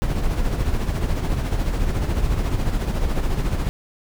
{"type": "noise with tremolo", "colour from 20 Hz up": "brown", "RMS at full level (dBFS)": -19, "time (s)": [0.02, 3.69], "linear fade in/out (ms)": 0, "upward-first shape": "sine", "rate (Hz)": 14, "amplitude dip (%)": 50, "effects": []}